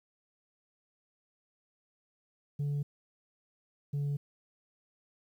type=tone pair in turn; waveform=sine; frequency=144.1 / 143.19 Hz; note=D3 / D3; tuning=-33 / -43 cents; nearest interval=unison; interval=10 cents; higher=first; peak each=-27 dBFS; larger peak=neither; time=2.59-2.83 / 3.93-4.17 s; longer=neither; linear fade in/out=10 ms; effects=tanh soft clip ceiling -29 dBFS + 11-bit